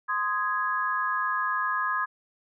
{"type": "chord", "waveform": "sine", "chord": "Ab major", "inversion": "first", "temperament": "just", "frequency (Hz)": [1038.3, 1245.9, 1661.2], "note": ["C6", "Eb6", "Ab6"], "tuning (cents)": [-14, 2, 0], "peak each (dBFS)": -29, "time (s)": [0.08, 2.06], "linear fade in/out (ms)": 20, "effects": []}